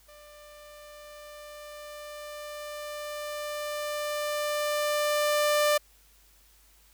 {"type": "tone with level ramp", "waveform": "sawtooth", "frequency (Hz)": 594, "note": "D5", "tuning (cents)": 20, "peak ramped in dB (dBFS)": [-46, -17], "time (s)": [0.08, 5.78], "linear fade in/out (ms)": 10, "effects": ["added 50 Hz sine -61 dBFS peak until 6.93 s", "white hiss -61 dBFS RMS until 6.93 s"]}